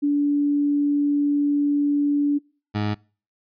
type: tone pair in turn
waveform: sine / 20% pulse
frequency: 288.8 / 104.8 Hz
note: D4 / G#2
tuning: -29 / +16 cents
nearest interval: octave + tritone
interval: 1755 cents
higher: first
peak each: -17 dBFS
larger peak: neither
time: 0.02-2.39 / 2.74-2.95 s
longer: first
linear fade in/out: 20 ms
effects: noise-tail reverb RT60 0.4 s tail -26 dB re dry + resampled to 11025 Hz